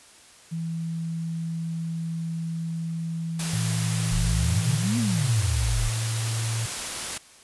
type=tone; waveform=sine; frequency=164.8 Hz; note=E3; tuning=in tune; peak=-27 dBFS; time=0.51-4.85 s; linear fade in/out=20 ms
type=noise; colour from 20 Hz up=white; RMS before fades=-31 dBFS; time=3.39-7.18 s; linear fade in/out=5 ms
type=tone with pitch glide; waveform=sine; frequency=113.3 to 112.58 Hz; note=A#2 to A2; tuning=-49 to +40 cents; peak=-25 dBFS; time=3.53-6.66 s; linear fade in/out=5 ms; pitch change=-11 cents; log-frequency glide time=4.37-5.05 s
type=exponential two-way sweep; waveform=sine; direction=up then down; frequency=34.45 to 246.9 to 34.45 Hz; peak=-23 dBFS; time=4.11-5.9 s; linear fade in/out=20 ms; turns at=4.98 s
effects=white hiss -51 dBFS RMS until 7.43 s + resampled to 24000 Hz